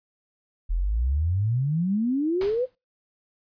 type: exponential sweep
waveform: sine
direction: up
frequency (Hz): 39.28 to 523.3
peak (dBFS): -21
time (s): 0.69-2.66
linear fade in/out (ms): 20
type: noise with exponential decay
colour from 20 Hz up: pink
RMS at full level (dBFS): -33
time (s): 2.41-2.75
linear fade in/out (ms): 1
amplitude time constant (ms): 72
effects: noise-tail reverb RT60 0.2 s tail -21 dB re dry + resampled to 11025 Hz